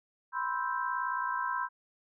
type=chord; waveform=sine; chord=C major seventh; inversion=third; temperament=equal; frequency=987.8 / 1046.5 / 1318.5 / 1568 Hz; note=B5 / C6 / E6 / G6; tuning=0 / 0 / 0 / 0 cents; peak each=-34 / -35 / -39 / -36 dBFS; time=0.32-1.69 s; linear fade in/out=50 ms; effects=none